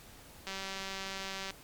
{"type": "click train", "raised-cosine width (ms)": 0.2, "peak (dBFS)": -22, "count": 201, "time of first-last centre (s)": [0.47, 1.506], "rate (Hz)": 193, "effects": ["pink hiss -54 dBFS RMS until 1.63 s", "MP3 96 kbps"]}